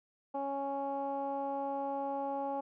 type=tone with low-pass filter; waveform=15% pulse; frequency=277.2 Hz; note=C#4; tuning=in tune; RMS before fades=-36 dBFS; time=0.34-2.61 s; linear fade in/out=10 ms; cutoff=780 Hz; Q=3.3; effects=none